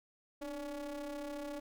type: ring-modulated tone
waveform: square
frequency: 140 Hz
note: C#3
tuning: 18 cents sharp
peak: -38 dBFS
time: 0.41-1.6 s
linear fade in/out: 10 ms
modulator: 437 Hz
effects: none